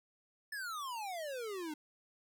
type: exponential sweep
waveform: square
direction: down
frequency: 1772 to 293.7 Hz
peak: -40 dBFS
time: 0.52-1.74 s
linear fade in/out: 5 ms
effects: none